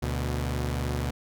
sawtooth tone pair together, 72.66 / 122.2 Hz, D2 / B2, -18 / -18 cents, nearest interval major sixth, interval 900 cents, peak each -25 / -27 dBFS, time 0.02-1.11 s, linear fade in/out 10 ms, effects none

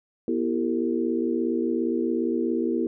sine tone cluster, 244 / 331.2 / 388.4 / 453.2 Hz, B3 / E4 / G4 / A#4, -21 / +8 / -16 / -49 cents, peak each -27 / -26 / -29 / -31 dBFS, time 0.28-2.87 s, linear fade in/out 2 ms, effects none

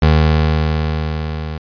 25% pulse tone with level ramp, 77.78 Hz, D#2, in tune, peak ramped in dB -4 to -19 dBFS, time 0.02-1.58 s, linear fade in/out 5 ms, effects resampled to 11025 Hz

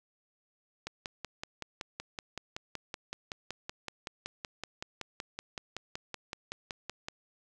click train, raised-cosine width 0.2 ms, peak -20 dBFS, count 34, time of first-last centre 0.87-7.085 s, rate 5.31 Hz, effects none

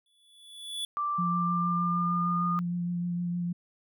square tone with exponential growth, 3439 Hz, A7, 40 cents flat, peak -30 dBFS, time 0.06-0.85 s, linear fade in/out 2 ms, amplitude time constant 170 ms
sine tone with pitch glide, 1174.7 to 1221.8 Hz, D6 to D#6, 0 to -32 cents, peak -27 dBFS, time 0.97-2.59 s, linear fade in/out 0 ms, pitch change +68 cents, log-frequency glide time 1.24-2.46 s
sine tone with vibrato, 174.7 Hz, F3, 1 cent sharp, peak -28 dBFS, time 1.18-3.53 s, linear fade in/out 10 ms, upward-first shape triangle, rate 6.5 Hz, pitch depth 18 cents each way
effects none

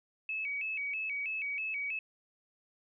sine tone with vibrato, 2425 Hz, D#7, 45 cents flat, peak -33 dBFS, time 0.29-1.99 s, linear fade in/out 2 ms, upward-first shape square, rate 3.1 Hz, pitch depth 120 cents each way, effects none

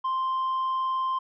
sine tone with tanh clipping, 1046.5 Hz, C6, in tune, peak -25 dBFS, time 0.04-1.19 s, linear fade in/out 10 ms, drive 2 dB, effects none

